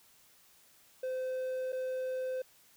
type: tone with dropouts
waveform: triangle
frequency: 515 Hz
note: C5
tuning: 28 cents flat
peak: -31 dBFS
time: 1.03-2.42 s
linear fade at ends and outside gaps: 5 ms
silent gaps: 1.722-1.728 s
effects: white hiss -63 dBFS RMS until 2.76 s